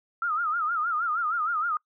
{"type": "tone with vibrato", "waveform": "sine", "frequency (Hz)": 1313, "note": "E6", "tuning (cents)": -7, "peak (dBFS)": -24, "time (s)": [0.22, 1.77], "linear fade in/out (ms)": 2, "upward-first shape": "sine", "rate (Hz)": 6.4, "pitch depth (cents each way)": 140, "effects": ["noise-tail reverb RT60 0.1 s tail -23 dB re dry"]}